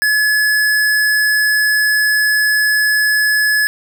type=tone; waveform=square; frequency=1705 Hz; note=G#6; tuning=45 cents sharp; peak=-12 dBFS; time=0.02-3.67 s; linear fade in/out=0 ms; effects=none